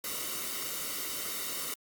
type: noise with comb filter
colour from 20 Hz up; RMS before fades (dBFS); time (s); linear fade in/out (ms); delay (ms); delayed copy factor
white; -36; 0.04-1.74; 2; 1.2; -0.7
effects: Opus 48 kbps